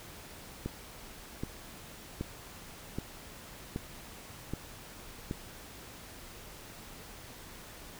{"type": "click train", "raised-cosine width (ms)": 3, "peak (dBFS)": -21, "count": 7, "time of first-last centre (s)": [0.66, 5.311], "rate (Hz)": 1.29, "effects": ["pink hiss -49 dBFS RMS until 7.99 s"]}